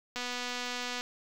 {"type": "click train", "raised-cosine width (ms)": 0.2, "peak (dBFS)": -19, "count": 210, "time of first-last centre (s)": [0.16, 1.01], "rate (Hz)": 246, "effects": ["8-bit"]}